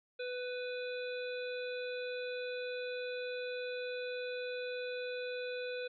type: harmonic tone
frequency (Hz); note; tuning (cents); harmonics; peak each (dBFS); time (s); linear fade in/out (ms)
497.4; B4; +12; 1 / 3 / 5 / 7 / 8; -38 / -46 / -47 / -53 / -51; 0.19-5.88; 10
effects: none